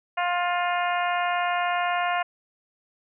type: harmonic tone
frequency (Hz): 352.8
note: F4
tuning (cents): +18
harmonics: 2 / 3 / 4 / 5 / 6 / 7 / 8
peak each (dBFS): -25 / -29 / -31 / -33 / -35 / -36 / -37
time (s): 0.17-2.23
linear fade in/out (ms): 10
effects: none